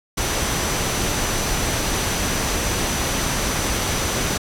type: tone in noise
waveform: sine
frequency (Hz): 5970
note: F#8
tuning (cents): +15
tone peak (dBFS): -31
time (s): 0.17-4.38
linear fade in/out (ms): 10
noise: pink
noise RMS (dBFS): -22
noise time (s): 0.17-4.38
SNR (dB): -12
effects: low-pass 12000 Hz 12 dB/octave